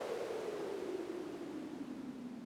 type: noise with low-pass filter sweep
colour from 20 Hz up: violet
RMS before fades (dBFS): -43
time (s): 0-2.45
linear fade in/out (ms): 10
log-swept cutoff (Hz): 480 to 230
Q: 7
effects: none